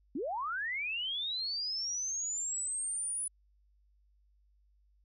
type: linear sweep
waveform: sine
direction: up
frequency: 233.1 to 9990 Hz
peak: -33 dBFS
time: 0.15-3.28 s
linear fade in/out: 5 ms
effects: added 50 Hz sine -65 dBFS peak until 5.04 s